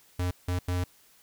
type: tone bursts at uneven times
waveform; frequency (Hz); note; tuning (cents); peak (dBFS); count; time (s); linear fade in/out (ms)
square; 89.5; F2; +43; -27; 3; 0.19-0.31 / 0.48-0.59 / 0.68-0.84; 5
effects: white hiss -60 dBFS RMS until 1.22 s